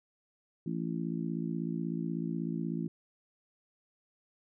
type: harmonic tone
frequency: 56.3 Hz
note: A1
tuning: 40 cents sharp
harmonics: 3 / 4 / 5 / 6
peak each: -35 / -37 / -39 / -41 dBFS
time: 0.66-2.88 s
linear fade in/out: 5 ms
effects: none